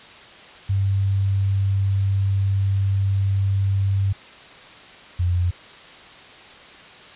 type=tone pair in turn; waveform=sine; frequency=98 / 88.67 Hz; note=G2 / F2; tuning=0 / +27 cents; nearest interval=major second; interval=173 cents; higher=first; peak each=-17 dBFS; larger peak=neither; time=0.69-4.13 / 5.19-5.51 s; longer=first; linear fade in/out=10 ms; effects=white hiss -43 dBFS RMS until 7.15 s + resampled to 8000 Hz